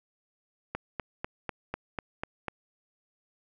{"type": "click train", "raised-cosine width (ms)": 0.5, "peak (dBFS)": -17, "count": 8, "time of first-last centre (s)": [0.75, 2.483], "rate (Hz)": 4.04, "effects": []}